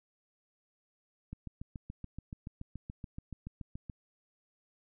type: click train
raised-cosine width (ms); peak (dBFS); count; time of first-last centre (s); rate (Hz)
5; -29; 19; 1.33-3.898; 7.01
effects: none